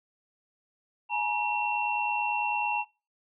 sine tone cluster, 841 / 950 / 2720 Hz, G#5 / A#5 / F7, +22 / +33 / -46 cents, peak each -30 dBFS, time 1.09-2.85 s, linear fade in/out 50 ms, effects noise-tail reverb RT60 0.3 s tail -20 dB re dry

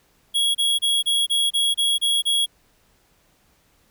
square tone bursts, 3322 Hz, G#7, in tune, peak -18 dBFS, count 9, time 0.34-2.462 s, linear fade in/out 20 ms, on 210 ms, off 29 ms, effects pink hiss -61 dBFS RMS until 3.9 s

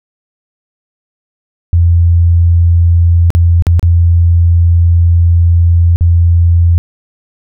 sine tone with dropouts, 85.3 Hz, F2, 40 cents flat, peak -4 dBFS, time 1.73-6.78 s, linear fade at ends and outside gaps 0 ms, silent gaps 3.304-3.35 / 3.623-3.668 / 3.795-3.828 / 5.96-6.009 s, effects none

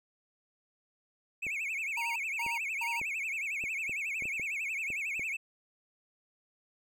triangle tone with vibrato, 2400 Hz, D7, 37 cents sharp, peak -31 dBFS, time 1.42-5.37 s, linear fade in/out 10 ms, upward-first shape sine, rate 11 Hz, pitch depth 190 cents each way
clicks, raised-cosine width 2 ms, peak -33 dBFS, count 10, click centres 1.467 / 2.464 / 3.015 / 3.639 / 3.895 / 4.223 / 4.255 / 4.397 / 4.903 / 5.195 s
square tone bursts, 932.3 Hz, A#5, in tune, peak -36 dBFS, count 3, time 1.97-3 s, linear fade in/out 5 ms, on 190 ms, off 230 ms
effects none

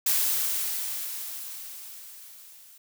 blue noise with level ramp, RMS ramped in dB -23 to -52 dBFS, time 0.06-2.78 s, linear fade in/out 5 ms, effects none

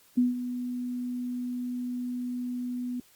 sine tone with ADSR envelope, 246.9 Hz, B3, in tune, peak -18 dBFS, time 0.17-3 s, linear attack 11 ms, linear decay 160 ms, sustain -12 dB, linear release 3 ms, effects white hiss -60 dBFS RMS until 3.15 s + Opus 48 kbps

